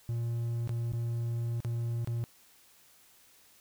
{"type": "tone with dropouts", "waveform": "triangle", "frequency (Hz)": 117.3, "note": "A#2", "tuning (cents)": 11, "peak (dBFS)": -28, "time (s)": [0.09, 2.24], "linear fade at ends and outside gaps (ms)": 0, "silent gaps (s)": [[0.675, 0.693], [0.921, 0.934], [1.604, 1.648], [2.047, 2.074]], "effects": ["white hiss -61 dBFS RMS until 3.6 s"]}